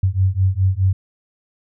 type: beating tone pair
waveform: sine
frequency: 92.5 / 97.3 Hz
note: F#2 / G2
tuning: 0 / -12 cents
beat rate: 4.8 Hz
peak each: -17 dBFS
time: 0.03-0.93 s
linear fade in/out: 5 ms
effects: none